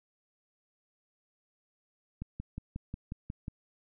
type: click train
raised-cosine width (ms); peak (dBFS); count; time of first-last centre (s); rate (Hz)
5; -25; 8; 2.22-3.481; 5.55
effects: none